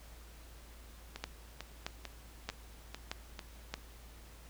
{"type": "two click trains", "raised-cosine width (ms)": 0.2, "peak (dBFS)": [-19, -24], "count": [5, 6], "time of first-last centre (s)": [[1.24, 3.74], [1.16, 3.392]], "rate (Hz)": [1.6, 2.24], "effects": ["added 56 Hz sine -52 dBFS peak until 4.49 s", "pink hiss -58 dBFS RMS until 4.49 s"]}